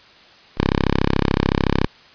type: tone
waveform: 5% pulse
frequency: 33.74 Hz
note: C#1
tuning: 46 cents flat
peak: -5 dBFS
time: 0.57-1.87 s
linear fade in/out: 10 ms
effects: white hiss -47 dBFS RMS until 2.14 s + resampled to 11025 Hz